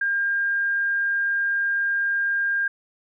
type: tone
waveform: sine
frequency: 1606 Hz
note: G6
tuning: 41 cents sharp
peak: -20 dBFS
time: 0.01-2.68 s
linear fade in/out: 5 ms
effects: none